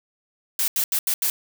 blue noise bursts at uneven times, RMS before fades -22 dBFS, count 5, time 0.59-0.68 / 0.76-0.84 / 0.92-0.99 / 1.07-1.14 / 1.22-1.3 s, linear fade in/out 2 ms, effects none

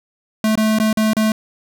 square tone with dropouts, 217.5 Hz, A3, 20 cents flat, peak -14 dBFS, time 0.44-1.32 s, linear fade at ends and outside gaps 2 ms, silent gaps 0.555-0.575 / 0.787-0.799 / 0.929-0.972 / 1.134-1.167 s, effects none

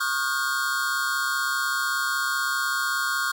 square tone cluster, 1095 / 1220 / 1425 / 1561 Hz, C#6 / D#6 / F6 / G6, -22 / -34 / +34 / -8 cents, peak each -31 / -33 / -27 / -31 dBFS, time 0-3.32 s, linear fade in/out 10 ms, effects none

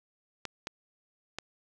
clicks, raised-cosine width 0.2 ms, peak -18 dBFS, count 3, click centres 0.453 / 0.671 / 1.386 s, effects none

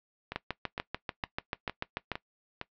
two click trains, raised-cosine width 0.3 ms, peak -15 / -19 dBFS, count 13 / 6, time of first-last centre 0.36-2.117 / 0.32-2.614 s, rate 6.83 / 2.18 Hz, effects noise-tail reverb RT60 0.1 s tail -19 dB re dry + low-pass 4000 Hz 12 dB/octave

